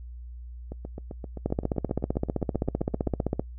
two click trains, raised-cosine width 2 ms, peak -12 / -23 dBFS, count 31 / 20, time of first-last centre 1.46-3.395 / 0.72-3.2 s, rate 15.5 / 7.66 Hz, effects noise-tail reverb RT60 0.1 s tail -24 dB re dry + added 60 Hz sine -38 dBFS peak until 3.58 s

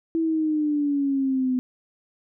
sine exponential sweep, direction down, 329.6 to 251.8 Hz, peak -20 dBFS, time 0.15-1.59 s, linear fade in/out 0 ms, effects none

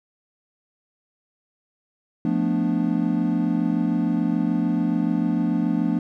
triangle chord, B half-diminished seventh, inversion second, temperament equal, 174.61 / 220 / 246.9 / 293.7 Hz, F3 / A3 / B3 / D4, 0 / 0 / 0 / 0 cents, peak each -23 dBFS, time 2.25-5.99 s, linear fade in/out 2 ms, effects none

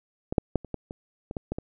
clicks, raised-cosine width 2 ms, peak -15 / -6 / -9 / -27 / -17 / -23 / -21 / -17 / -16 / -19 dBFS, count 10, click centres 0.325 / 0.382 / 0.557 / 0.647 / 0.743 / 0.909 / 1.311 / 1.368 / 1.52 / 1.585 s, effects none

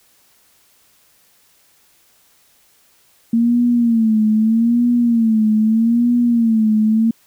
sine tone with vibrato, 228 Hz, A#3, 38 cents flat, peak -11 dBFS, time 3.33-7.11 s, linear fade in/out 5 ms, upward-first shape sine, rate 0.8 Hz, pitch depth 100 cents each way, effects white hiss -55 dBFS RMS until 7.26 s

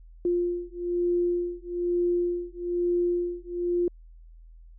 sine beating tone pair, 349.8 / 350.9 Hz, F4 / F4, +3 / +8 cents, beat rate 1.1 Hz, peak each -27 dBFS, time 0.25-3.88 s, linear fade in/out 2 ms, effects added 41 Hz sine -46 dBFS peak until 4.78 s

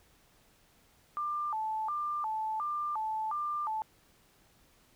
sine tone with vibrato, 1020 Hz, C6, 44 cents flat, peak -31 dBFS, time 1.17-3.82 s, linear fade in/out 0 ms, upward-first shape square, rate 1.4 Hz, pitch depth 270 cents each way, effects pink hiss -65 dBFS RMS until 4.95 s

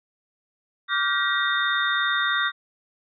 sine tone cluster, 1160 / 1412 / 1555 / 1911 / 3651 Hz, D6 / F6 / G6 / A#6 / A#7, -22 / +19 / -14 / +43 / -37 cents, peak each -27 dBFS, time 0.88-2.52 s, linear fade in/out 50 ms, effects none

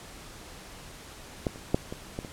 clicks, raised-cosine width 2 ms, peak -13 / -30 / -8 / -21 / -19 / -26 dBFS, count 6, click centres 1.468 / 1.559 / 1.745 / 1.925 / 2.189 / 2.248 s, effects pink hiss -46 dBFS RMS until 2.32 s + low-pass 11000 Hz 12 dB/octave

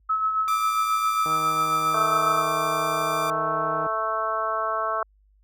sine tone with tremolo, 1293 Hz, E6, 34 cents flat, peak -19 dBFS, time 0.09-2.42 s, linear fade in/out 10 ms, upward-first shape sine, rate 7.4 Hz, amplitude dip 45%
sawtooth tone, 1186 Hz, D6, 17 cents sharp, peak -25 dBFS, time 0.48-3.3 s, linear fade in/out 0 ms
click train, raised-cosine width 1 ms, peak -21 dBFS, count 410, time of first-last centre 1.26-3.865 s, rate 157 Hz
harmonic tone, 220 Hz, A3, in tune, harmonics 2 / 3 / 4 / 5 / 6 / 7, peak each -36 / -29 / -37 / -27 / -28 / -37 dBFS, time 1.94-5.03 s, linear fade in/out 2 ms
effects added 50 Hz sine -52 dBFS peak until 5.43 s + high-pass 60 Hz 12 dB/octave

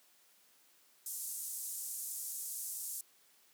pink band-pass noise, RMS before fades -42 dBFS, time 1.06-3.01 s, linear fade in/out 2 ms, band 7500 to 14000 Hz, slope 24 dB/octave, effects white hiss -67 dBFS RMS until 3.53 s + high-pass 200 Hz 12 dB/octave

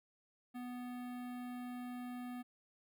square tone with notch filter, 246.9 Hz, B3, in tune, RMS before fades -45 dBFS, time 0.54-2.43 s, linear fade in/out 20 ms, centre 5900 Hz, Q 0.52, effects none

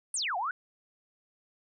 sine exponential two-way sweep, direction down then up, 10020 to 682 to 1551 Hz, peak -29 dBFS, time 0.14-0.51 s, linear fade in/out 2 ms, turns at 0.37 s, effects none

